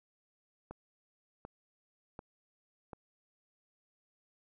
click train, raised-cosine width 1 ms, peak -30 dBFS, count 4, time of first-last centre 0.71-2.932 s, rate 1.35 Hz, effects none

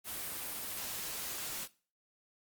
white noise, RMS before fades -40 dBFS, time 0.04-1.68 s, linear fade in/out 50 ms, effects noise-tail reverb RT60 0.4 s tail -20 dB re dry + Opus 32 kbps

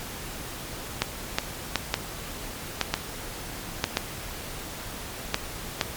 clicks, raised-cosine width 0.2 ms, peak -4 dBFS, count 10, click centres 1.02 / 1.385 / 1.757 / 1.941 / 2.813 / 2.94 / 3.841 / 3.971 / 5.344 / 5.812 s, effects pink hiss -37 dBFS RMS until 5.96 s + MP3 96 kbps

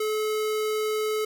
square tone, 430.2 Hz, A4, 39 cents flat, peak -25 dBFS, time 0-1.25 s, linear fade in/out 5 ms, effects none

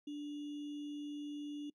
sine tone with sample-and-hold, 293 Hz, D4, 4 cents flat, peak -40 dBFS, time 0.07-1.7 s, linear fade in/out 5 ms, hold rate 3150 Hz, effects noise-tail reverb RT60 0.1 s tail -23 dB re dry + low-pass 5000 Hz 12 dB/octave

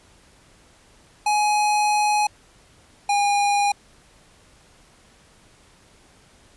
square tone pair in turn, 838 / 813.7 Hz, G#5 / G#5, +15 / -36 cents, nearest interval minor second, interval 51 cents, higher first, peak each -18 / -18 dBFS, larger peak neither, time 1.26-2.27 / 3.09-3.72 s, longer first, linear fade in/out 5 ms, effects pink hiss -54 dBFS RMS until 6.56 s + resampled to 24000 Hz

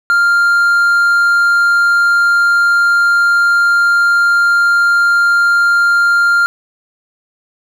triangle tone, 1396.9 Hz, F6, in tune, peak -6 dBFS, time 0.1-6.46 s, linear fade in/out 0 ms, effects none

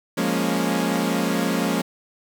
sawtooth chord, Bb minor seventh, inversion second, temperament equal with one note detuned, 175.93 / 207.7 / 233.1 / 277.2 Hz, F3 / Ab3 / Bb3 / Db4, +13 / 0 / 0 / 0 cents, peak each -22 dBFS, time 0.17-1.82 s, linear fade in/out 10 ms, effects 7-bit

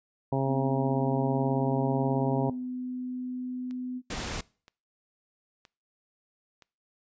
harmonic tone, 135.1 Hz, C#3, 44 cents flat, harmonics 1 / 2 / 3 / 4 / 5 / 6 / 7, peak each -28 / -31 / -33 / -34 / -35 / -36 / -36 dBFS, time 0.32-2.5 s, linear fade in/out 5 ms
sine tone with pitch glide, 256.5 to 251.8 Hz, C4 to B3, -34 to +34 cents, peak -32 dBFS, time 0.45-4.02 s, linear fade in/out 50 ms, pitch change -32 cents, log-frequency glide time 0.68-1 s
click train, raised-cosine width 0.2 ms, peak -34 dBFS, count 4, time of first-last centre 3.71-6.623 s, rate 1.03 Hz
pink noise, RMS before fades -34 dBFS, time 4.1-4.41 s, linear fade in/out 5 ms
effects noise-tail reverb RT60 0.4 s tail -23 dB re dry + resampled to 16000 Hz

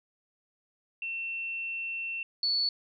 sine tone pair in turn, 2700 / 4438 Hz, E7 / C#8, +41 / +1 cents, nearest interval major sixth, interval 860 cents, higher second, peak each -32 / -25 dBFS, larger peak second, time 1.02-2.23 / 2.43-2.69 s, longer first, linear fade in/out 2 ms, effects none

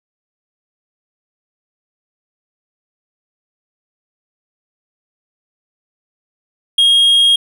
triangle tone, 3259 Hz, G#7, 33 cents flat, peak -6 dBFS, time 6.78-7.36 s, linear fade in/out 5 ms, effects none

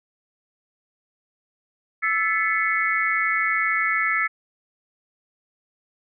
sine tone cluster, 1321 / 1739 / 2012 / 2201 Hz, E6 / A6 / B6 / C#7, +3 / -21 / +32 / -13 cents, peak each -25 dBFS, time 2.02-4.28 s, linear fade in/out 20 ms, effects none

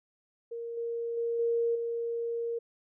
sine tone with level steps, 466.2 Hz, A#4, in tune, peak -35 / -31 / -28 / -25 / -30 dBFS, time 0.51-2.59 s, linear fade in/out 10 ms, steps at 0.77 / 1.17 / 1.39 / 1.75 s, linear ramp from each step 5 ms, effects none

